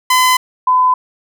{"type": "tone pair in turn", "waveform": ["sawtooth", "sine"], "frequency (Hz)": [1016, 1010.8], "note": ["B5", "B5"], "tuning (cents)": [49, 40], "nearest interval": "unison", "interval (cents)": 9, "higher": "first", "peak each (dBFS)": [-5, -8], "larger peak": "first", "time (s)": [[0.1, 0.37], [0.67, 0.94]], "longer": "neither", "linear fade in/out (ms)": 5, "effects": []}